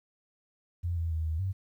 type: tone with pitch steps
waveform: sine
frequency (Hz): 86.5 / 83 / 80 / 79.2 / 95.3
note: F2 / E2 / D#2 / D#2 / G2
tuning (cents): -16 / +12 / +49 / +31 / -48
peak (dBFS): -28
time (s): 0.83-1.53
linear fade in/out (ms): 20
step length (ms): 140
effects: 11-bit